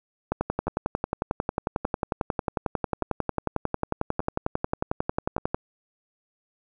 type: two click trains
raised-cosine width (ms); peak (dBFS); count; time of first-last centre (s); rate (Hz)
1; -18 / -10; 5 / 59; 0.67-5.381 / 0.32-5.545; 0.849 / 11.1
effects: none